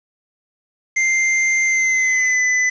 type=tone with pitch glide; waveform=square; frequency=2093 to 2005 Hz; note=C7 to B6; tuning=0 to +26 cents; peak=-15 dBFS; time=0.96-2.7 s; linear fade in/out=10 ms; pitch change=-74 cents; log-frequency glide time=1.64-2.41 s; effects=resampled to 16000 Hz + 7-bit